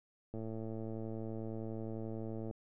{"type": "click train", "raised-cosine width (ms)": 2, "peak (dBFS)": -30, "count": 242, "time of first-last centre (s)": [0.34, 2.511], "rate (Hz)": 111, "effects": []}